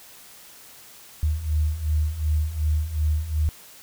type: beating tone pair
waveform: sine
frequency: 75 / 77.7 Hz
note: D2 / D#2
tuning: +37 / -2 cents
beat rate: 2.7 Hz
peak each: -26 / -22 dBFS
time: 1.23-3.49 s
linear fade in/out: 0 ms
effects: white hiss -47 dBFS RMS until 3.82 s